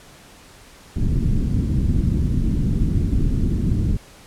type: low-pass noise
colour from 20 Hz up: pink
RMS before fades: -19 dBFS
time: 0.96-3.97 s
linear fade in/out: 5 ms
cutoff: 260 Hz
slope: 24 dB/octave
effects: pink hiss -46 dBFS RMS until 4.26 s + low-pass 11000 Hz 12 dB/octave